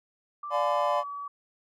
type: tone with pitch glide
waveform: sine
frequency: 1174 to 1141.2 Hz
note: D6 to C#6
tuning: -1 to +50 cents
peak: -34 dBFS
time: 0.43-1.28 s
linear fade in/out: 5 ms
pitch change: -49 cents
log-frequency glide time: 0.86-1.02 s
type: chord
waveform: triangle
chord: D diminished seventh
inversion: none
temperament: just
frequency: 587.3 / 704.8 / 845.8 / 1014.9 Hz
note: D5 / F5 / Ab5 / Cb6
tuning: 0 / +16 / +31 / +47 cents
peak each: -26 / -29 / -31 / -26 dBFS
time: 0.5-1.04 s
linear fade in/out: 50 ms
effects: none